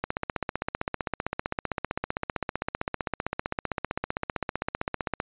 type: click train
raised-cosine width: 0.5 ms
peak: -12 dBFS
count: 81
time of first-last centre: 0.04-5.201 s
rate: 15.5 Hz
effects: resampled to 8000 Hz